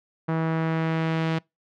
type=tone with low-pass filter sweep; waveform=sawtooth; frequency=161.8 Hz; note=E3; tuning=32 cents flat; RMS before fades=-25 dBFS; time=0.28-1.39 s; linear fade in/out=10 ms; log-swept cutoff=1400 to 3300 Hz; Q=1.1; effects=noise-tail reverb RT60 0.2 s tail -25 dB re dry